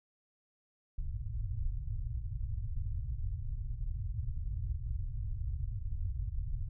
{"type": "low-pass noise", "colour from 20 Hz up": "pink", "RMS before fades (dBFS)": -36, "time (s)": [0.98, 6.69], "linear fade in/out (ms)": 10, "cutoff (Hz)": 120, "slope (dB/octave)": 48, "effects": []}